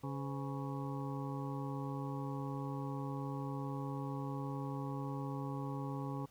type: harmonic tone with a mistuned harmonic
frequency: 138.59 Hz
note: C#3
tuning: in tune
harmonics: 1 / 2 / 3 / 4 / 6 / 7 / 8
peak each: -40 / -43 / -49 / -50 / -49 / -52 / -50 dBFS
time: 0.03-6.26 s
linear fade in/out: 10 ms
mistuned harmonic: 4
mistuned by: -130 cents
effects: pink hiss -67 dBFS RMS until 6.3 s